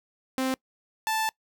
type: tone pair in turn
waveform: sawtooth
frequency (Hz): 261.6 / 879.9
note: C4 / A5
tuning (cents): 0 / 0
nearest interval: octave + major sixth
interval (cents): 2100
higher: second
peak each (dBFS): -21 / -21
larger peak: neither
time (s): 0.38-0.54 / 1.07-1.29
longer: second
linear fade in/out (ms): 0
effects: noise-tail reverb RT60 0.1 s tail -24 dB re dry